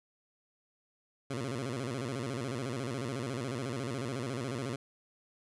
15% pulse tone with vibrato, 126.8 Hz, B2, 46 cents sharp, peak -28 dBFS, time 1.3-4.76 s, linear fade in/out 5 ms, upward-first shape square, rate 14 Hz, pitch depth 140 cents each way, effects resampled to 24000 Hz

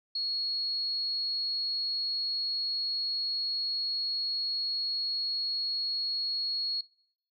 sine tone, 4325 Hz, C#8, 43 cents flat, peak -29 dBFS, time 0.15-6.81 s, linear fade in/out 5 ms, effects noise-tail reverb RT60 0.7 s tail -24 dB re dry

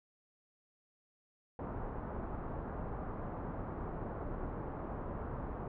pink low-pass noise, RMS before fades -41 dBFS, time 1.59-5.68 s, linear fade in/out 2 ms, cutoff 1200 Hz, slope 24 dB/octave, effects none

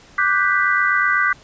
sine chord, G major seventh, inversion second, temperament equal, 1174.7 / 1480 / 1568 / 1975.5 Hz, D6 / F#6 / G6 / B6, 0 / 0 / 0 / 0 cents, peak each -20 dBFS, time 0.18-1.33 s, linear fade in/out 5 ms, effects pink hiss -47 dBFS RMS until 1.43 s + resampled to 16000 Hz

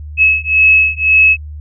sine beating tone pair, 2580 / 2581.9 Hz, E7 / E7, -38 / -37 cents, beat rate 1.9 Hz, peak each -10 dBFS, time 0.17-1.37 s, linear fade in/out 50 ms, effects added 75 Hz sine -25 dBFS peak until 1.6 s

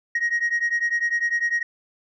sine beating tone pair, 1879 / 1889 Hz, A#6 / A#6, +13 / +22 cents, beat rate 10 Hz, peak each -21 / -22 dBFS, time 0.15-1.63 s, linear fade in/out 5 ms, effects tanh soft clip ceiling -17 dBFS

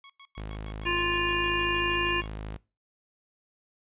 5% pulse tone bursts, 1105 Hz, C#6, 6 cents flat, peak -31 dBFS, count 15, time 0.04-2.267 s, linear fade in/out 2 ms, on 57 ms, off 98 ms
sawtooth tone, 52.7 Hz, G#1, 26 cents sharp, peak -31 dBFS, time 0.37-2.57 s, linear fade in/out 10 ms
harmonic tone, 349.2 Hz, F4, in tune, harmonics 1 / 3 / 5 / 7 / 8, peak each -31 / -31 / -31 / -31 / -31 dBFS, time 0.85-2.22 s, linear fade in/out 20 ms
effects noise-tail reverb RT60 0.3 s tail -22 dB re dry + resampled to 8000 Hz

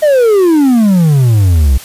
triangle exponential sweep, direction down, 629 to 61.74 Hz, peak -3 dBFS, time 0.02-1.78 s, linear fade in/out 10 ms, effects white hiss -31 dBFS RMS until 1.84 s + resampled to 32000 Hz

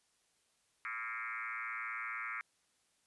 sine tone with frequency modulation, 1738 Hz, A6, 22 cents flat, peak -38 dBFS, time 0.85-2.41 s, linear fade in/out 0 ms, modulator 115 Hz, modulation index 4.9, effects white hiss -75 dBFS RMS until 3.06 s + resampled to 24000 Hz

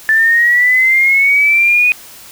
sine linear sweep, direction up, 1752 to 2489 Hz, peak -7 dBFS, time 0.09-1.92 s, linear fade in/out 0 ms, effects white hiss -36 dBFS RMS until 2.31 s

